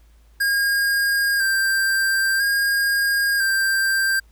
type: tone with vibrato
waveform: square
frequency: 1600 Hz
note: G6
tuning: 35 cents sharp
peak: -18 dBFS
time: 0.4-4.2 s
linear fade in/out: 10 ms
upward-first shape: square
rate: 0.5 Hz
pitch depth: 25 cents each way
effects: added 55 Hz sine -49 dBFS peak until 4.31 s + pink hiss -62 dBFS RMS until 4.31 s